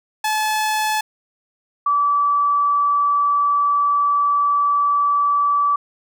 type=tone pair in turn; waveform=sawtooth / sine; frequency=861 / 1154 Hz; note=A5 / D6; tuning=-38 / -31 cents; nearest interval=perfect fourth; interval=507 cents; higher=second; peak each=-14 dBFS; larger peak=neither; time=0.24-1.01 / 1.86-5.76 s; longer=second; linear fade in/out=5 ms; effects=none

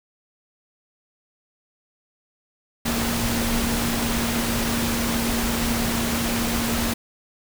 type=tone in noise; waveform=sine; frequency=233.1 Hz; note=A#3; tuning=in tune; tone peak=-25 dBFS; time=2.85-6.94 s; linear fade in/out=10 ms; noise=pink; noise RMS=-25 dBFS; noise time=2.85-6.94 s; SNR=-3 dB; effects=none

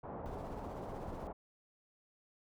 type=low-pass noise; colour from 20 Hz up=white; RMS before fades=-45 dBFS; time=0.03-1.33 s; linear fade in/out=10 ms; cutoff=890 Hz; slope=24 dB/octave
type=noise with tremolo; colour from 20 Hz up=brown; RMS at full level=-47 dBFS; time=0.26-1.27 s; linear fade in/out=0 ms; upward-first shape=triangle; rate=16 Hz; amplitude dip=50%
effects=none

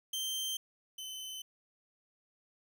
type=tone pair in turn; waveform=sawtooth; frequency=3136 / 3047 Hz; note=G7 / G7; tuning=0 / -50 cents; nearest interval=unison; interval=50 cents; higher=first; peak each=-31 / -38 dBFS; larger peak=first; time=0.13-0.57 / 0.98-1.42 s; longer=neither; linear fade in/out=5 ms; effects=none

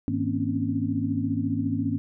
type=tone cluster; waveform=sine; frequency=103.5 / 159.1 / 233.8 / 264.7 / 279.2 Hz; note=G#2 / D#3 / A#3 / C4 / C#4; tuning=-5 / +39 / +5 / +20 / +13 cents; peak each=-30 / -34 / -30 / -29 / -29 dBFS; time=0.08-1.98 s; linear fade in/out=0 ms; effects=none

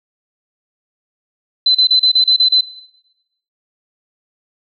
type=tone bursts; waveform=sine; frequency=4041 Hz; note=B7; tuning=39 cents sharp; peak=-8 dBFS; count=8; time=1.66-2.61 s; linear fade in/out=5 ms; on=89 ms; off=34 ms; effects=noise-tail reverb RT60 0.9 s tail -17 dB re dry

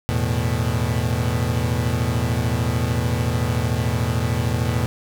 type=chord; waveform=35% pulse; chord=E suspended fourth; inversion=none; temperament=equal; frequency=82.41 / 110 / 123.47 Hz; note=E2 / A2 / B2; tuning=0 / 0 / 0 cents; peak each=-23 / -22 / -21 dBFS; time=0.09-4.86 s; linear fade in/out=0 ms; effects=none

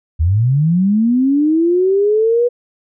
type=linear sweep; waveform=sine; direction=up; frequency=73.8 to 490 Hz; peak=-10 dBFS; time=0.19-2.49 s; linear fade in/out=20 ms; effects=none

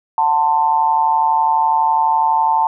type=tone with amplitude modulation; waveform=sine; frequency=890 Hz; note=A5; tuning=20 cents sharp; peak=-8 dBFS; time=0.18-2.67 s; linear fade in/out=2 ms; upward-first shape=sine; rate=152 Hz; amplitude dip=80%; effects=none

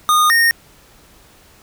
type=tone pair in turn; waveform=square; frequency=1228 / 1847.4 Hz; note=D#6 / A#6; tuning=-23 / -16 cents; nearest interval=perfect fifth; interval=707 cents; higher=second; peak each=-11 dBFS; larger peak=neither; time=0.09-0.3 / 0.3-0.51 s; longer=neither; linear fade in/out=0 ms; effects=pink hiss -48 dBFS RMS until 1.62 s

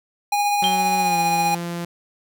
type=tone with tremolo; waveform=square; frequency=820 Hz; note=G#5; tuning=22 cents flat; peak=-17 dBFS; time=0.32-1.55 s; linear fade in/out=5 ms; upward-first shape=triangle; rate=15 Hz; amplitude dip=30%
type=tone with pitch glide; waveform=sawtooth; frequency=186.4 to 171.92 Hz; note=F#3 to F3; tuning=+13 to -27 cents; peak=-22 dBFS; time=0.62-1.85 s; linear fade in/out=5 ms; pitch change=-140 cents; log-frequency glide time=0.99-1.18 s
type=tone with exponential decay; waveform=sine; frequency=3173 Hz; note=G7; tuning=20 cents sharp; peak=-16 dBFS; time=0.64-0.86 s; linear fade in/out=0 ms; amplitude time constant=46 ms
effects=none

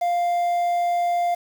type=tone with quantisation; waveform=triangle; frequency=698.5 Hz; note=F5; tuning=in tune; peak=-17 dBFS; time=0.01-1.35 s; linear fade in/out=10 ms; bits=7; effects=none

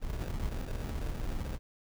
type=noise with sample-and-hold; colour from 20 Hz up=brown; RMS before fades=-35 dBFS; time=0-1.59 s; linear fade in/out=50 ms; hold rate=1050 Hz; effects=none

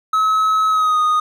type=tone with pitch glide; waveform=triangle; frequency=1286 to 1238.6 Hz; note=E6 to D#6; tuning=-43 to -8 cents; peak=-11 dBFS; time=0.13-1.2 s; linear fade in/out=5 ms; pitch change=-65 cents; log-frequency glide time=0.69-0.99 s; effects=none

